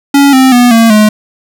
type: tone with pitch steps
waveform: square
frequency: 280.7 / 261.9 / 244.4 / 228 / 212.7 Hz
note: C#4 / C4 / B3 / A#3 / G#3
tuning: +22 / +2 / -18 / -38 / +42 cents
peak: -3 dBFS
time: 0.14-1.09 s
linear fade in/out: 5 ms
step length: 190 ms
effects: none

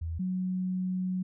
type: tone pair in turn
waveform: sine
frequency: 82.2 / 184.53 Hz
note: E2 / F#3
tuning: -4 / -4 cents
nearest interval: octave + major second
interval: 1400 cents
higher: second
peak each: -31 / -28 dBFS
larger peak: second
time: 0.01-0.19 / 0.19-1.23 s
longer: second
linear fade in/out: 10 ms
effects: none

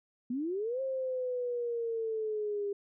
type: linear two-way sweep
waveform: sine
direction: up then down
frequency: 233.1 to 535 to 400.5 Hz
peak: -31 dBFS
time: 0.3-2.73 s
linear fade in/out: 5 ms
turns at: 0.81 s
effects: none

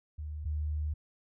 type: tone pair in turn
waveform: sine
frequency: 75.7 / 75.7 Hz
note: D#2 / D#2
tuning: -47 / -47 cents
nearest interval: unison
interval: 0 cents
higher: neither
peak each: -36 / -30 dBFS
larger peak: second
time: 0.18-0.45 / 0.45-0.94 s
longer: second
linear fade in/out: 10 ms
effects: none

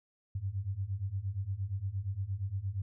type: beating tone pair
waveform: sine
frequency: 92.8 / 101.4 Hz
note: F#2 / G#2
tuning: +6 / -41 cents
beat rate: 8.6 Hz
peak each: -37 / -35 dBFS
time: 0.35-2.82 s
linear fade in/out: 5 ms
effects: none

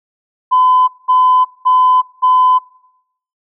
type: tone bursts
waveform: sine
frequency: 1013 Hz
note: B5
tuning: 44 cents sharp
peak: -6 dBFS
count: 4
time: 0.51-2.59 s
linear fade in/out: 20 ms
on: 370 ms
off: 200 ms
effects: noise-tail reverb RT60 0.8 s tail -22 dB re dry + tanh soft clip ceiling -2 dBFS

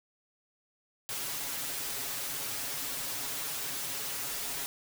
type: noise with comb filter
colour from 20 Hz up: white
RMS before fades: -36 dBFS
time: 1.09-4.66 s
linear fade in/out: 0 ms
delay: 7.2 ms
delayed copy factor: +0.9
effects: none

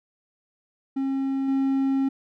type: tone with level steps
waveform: triangle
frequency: 270 Hz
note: C#4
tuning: 45 cents flat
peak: -21 / -18 dBFS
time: 0.96-2.09 s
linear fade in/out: 10 ms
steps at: 1.48 s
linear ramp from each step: 5 ms
effects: none

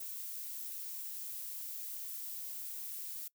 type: noise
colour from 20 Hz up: violet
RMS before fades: -43 dBFS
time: 0-3.28 s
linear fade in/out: 5 ms
effects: noise-tail reverb RT60 0.1 s tail -22 dB re dry

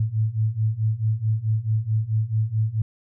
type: beating tone pair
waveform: sine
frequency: 107.2 / 111.8 Hz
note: A2 / A2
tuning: -45 / +28 cents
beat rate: 4.6 Hz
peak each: -24 / -22 dBFS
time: 0-2.82 s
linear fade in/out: 5 ms
effects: none

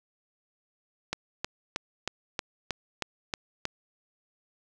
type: click train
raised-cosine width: 0.2 ms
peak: -12 dBFS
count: 9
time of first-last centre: 1.13-3.654 s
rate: 3.17 Hz
effects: none

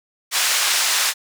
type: band-pass noise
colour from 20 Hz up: white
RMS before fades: -19 dBFS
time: 0.31-1.14 s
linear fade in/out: 50 ms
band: 940 to 7500 Hz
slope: 12 dB/octave
effects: none

